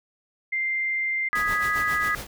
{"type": "tone", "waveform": "sine", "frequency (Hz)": 2093, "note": "C7", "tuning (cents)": 0, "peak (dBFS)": -23, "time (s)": [0.52, 1.29], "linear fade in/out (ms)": 10}
{"type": "chord", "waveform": "sine", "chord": "G# minor", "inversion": "second", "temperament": "equal", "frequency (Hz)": [1244.5, 1661.2, 1975.5], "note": ["D#6", "G#6", "B6"], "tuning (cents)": [0, 0, 0], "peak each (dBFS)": -26, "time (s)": [1.33, 2.15], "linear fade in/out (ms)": 0}
{"type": "noise with tremolo", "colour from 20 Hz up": "pink", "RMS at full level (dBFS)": -34, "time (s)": [1.35, 2.27], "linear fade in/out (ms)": 5, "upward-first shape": "sine", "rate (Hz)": 7.4, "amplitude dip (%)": 70}
{"effects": []}